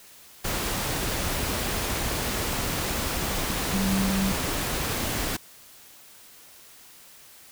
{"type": "tone in noise", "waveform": "sine", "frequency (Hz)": 193.2, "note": "G3", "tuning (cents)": -25, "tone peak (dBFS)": -23, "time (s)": [3.73, 4.32], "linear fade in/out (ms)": 10, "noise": "pink", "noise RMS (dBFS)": -28, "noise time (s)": [0.44, 5.37], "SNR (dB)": 2, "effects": ["white hiss -50 dBFS RMS until 7.51 s"]}